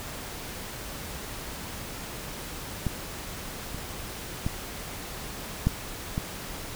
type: clicks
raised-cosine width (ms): 5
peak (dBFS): -15 / -23 / -14 / -9 / -15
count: 5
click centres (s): 2.867 / 3.746 / 4.465 / 5.67 / 6.179
effects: pink hiss -38 dBFS RMS until 6.75 s